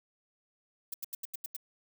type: noise bursts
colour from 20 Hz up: violet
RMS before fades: -37 dBFS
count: 7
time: 0.92-1.565 s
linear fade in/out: 5 ms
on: 21 ms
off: 83 ms
effects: none